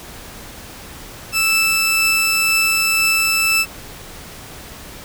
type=tone pair together; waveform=sawtooth; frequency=1318.5 / 2639 Hz; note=E6 / E7; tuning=0 / +1 cents; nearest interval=octave; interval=1201 cents; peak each=-21 / -11 dBFS; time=1.32-3.66 s; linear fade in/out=50 ms; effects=pink hiss -36 dBFS RMS until 5.04 s